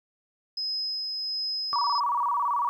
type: tone with tremolo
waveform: sine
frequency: 5080 Hz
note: D#8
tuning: 35 cents sharp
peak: -27 dBFS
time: 0.57-2 s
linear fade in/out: 5 ms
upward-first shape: sine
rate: 1.4 Hz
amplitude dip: 25%
type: tone with vibrato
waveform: sine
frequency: 1046.5 Hz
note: C6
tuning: in tune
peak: -23 dBFS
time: 1.73-2.69 s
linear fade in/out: 0 ms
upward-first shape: square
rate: 18 Hz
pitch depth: 150 cents each way
effects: 10-bit